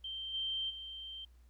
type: tone with level steps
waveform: sine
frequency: 3136 Hz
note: G7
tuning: in tune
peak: -39 / -34 / -43 dBFS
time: 0.04-1.25 s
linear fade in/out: 5 ms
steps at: 0.33 / 0.69 s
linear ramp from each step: 20 ms
effects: added 60 Hz sine -58 dBFS peak until 1.49 s + pink hiss -75 dBFS RMS until 1.49 s